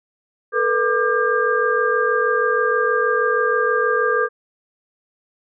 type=tone cluster; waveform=sine; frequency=442 / 488.3 / 1193 / 1605 Hz; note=A4 / B4 / D6 / G6; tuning=+8 / -20 / +27 / +40 cents; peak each=-21 dBFS; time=0.52-4.29 s; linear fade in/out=50 ms; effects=none